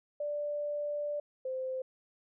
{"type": "tone pair in turn", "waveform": "sine", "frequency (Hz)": [587.3, 519.2], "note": ["D5", "C5"], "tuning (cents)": [0, -13], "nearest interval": "major second", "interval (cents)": 213, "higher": "first", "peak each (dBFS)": [-32, -33], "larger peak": "first", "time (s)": [[0.2, 1.2], [1.45, 1.82]], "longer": "first", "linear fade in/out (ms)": 5, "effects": []}